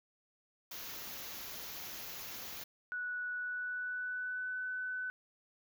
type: band-stop noise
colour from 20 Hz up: white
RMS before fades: -45 dBFS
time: 0.71-2.64 s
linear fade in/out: 5 ms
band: 7000 to 11000 Hz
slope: 96 dB/octave
type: tone with pitch glide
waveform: sine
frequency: 1474 to 1504.1 Hz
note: F#6 to F#6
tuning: -7 to +28 cents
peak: -36 dBFS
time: 2.92-5.1 s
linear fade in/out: 0 ms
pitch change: +35 cents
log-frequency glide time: 3.34-4.62 s
effects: none